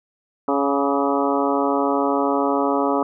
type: harmonic tone with a mistuned harmonic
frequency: 140 Hz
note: C#3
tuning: 18 cents sharp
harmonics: 2 / 3 / 4 / 5 / 6 / 7 / 8 / 9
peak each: -22 / -24 / -25 / -26 / -27 / -27 / -28 / -29 dBFS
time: 0.48-3.03 s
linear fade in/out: 2 ms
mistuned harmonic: 8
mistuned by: +50 cents
effects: none